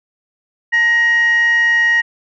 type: tone with frequency modulation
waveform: sine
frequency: 1884 Hz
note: A#6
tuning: 18 cents sharp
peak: -9 dBFS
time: 0.72-2.02 s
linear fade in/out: 20 ms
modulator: 985 Hz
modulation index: 0.23
effects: tanh soft clip ceiling -6 dBFS